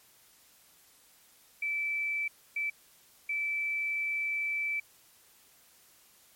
sine tone bursts at uneven times, 2319 Hz, D7, 22 cents flat, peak -29 dBFS, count 3, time 1.62-2.28 / 2.56-2.7 / 3.29-4.8 s, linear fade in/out 5 ms, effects white hiss -61 dBFS RMS until 6.35 s + MP3 64 kbps

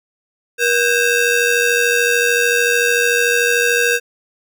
25% pulse ring-modulated tone, 1046.5 Hz, C6, in tune, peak -6 dBFS, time 0.58-4 s, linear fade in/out 50 ms, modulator 570 Hz, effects none

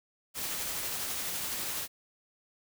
white noise with tremolo, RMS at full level -34 dBFS, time 0.34-1.88 s, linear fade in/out 50 ms, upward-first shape triangle, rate 12 Hz, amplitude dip 25%, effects none

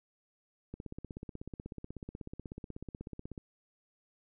click train, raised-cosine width 3 ms, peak -29 dBFS, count 44, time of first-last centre 0.74-3.378 s, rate 16.3 Hz, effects none

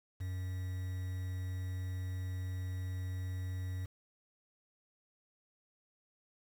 triangle tone with quantisation, 92.3 Hz, F#2, 4 cents flat, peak -34 dBFS, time 0.2-3.86 s, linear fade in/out 10 ms, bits 9, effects none

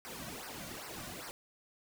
pink noise with flanger, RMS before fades -45 dBFS, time 0.05-1.31 s, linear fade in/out 0 ms, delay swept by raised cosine 0.28 to 2.38 ms, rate 2.5 Hz, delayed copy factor -0.9, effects none

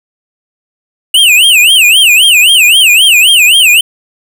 square tone with vibrato, 2794 Hz, F7, in tune, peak -3 dBFS, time 1.14-3.81 s, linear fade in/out 5 ms, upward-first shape sine, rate 3.8 Hz, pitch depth 250 cents each way, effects none

